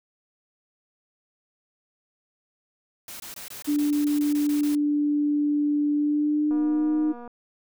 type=noise bursts; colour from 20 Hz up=white; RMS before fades=-39 dBFS; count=12; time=3.08-4.751 s; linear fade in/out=2 ms; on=120 ms; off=21 ms
type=tone with pitch glide; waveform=sine; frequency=293.7 to 306.7 Hz; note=D4 to D#4; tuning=0 to -25 cents; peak=-20 dBFS; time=3.67-7.13 s; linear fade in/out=20 ms; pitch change=+75 cents; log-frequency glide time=5.94-6.96 s
type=click train; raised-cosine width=1 ms; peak=-29 dBFS; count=185; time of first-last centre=6.51-7.277 s; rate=240 Hz
effects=none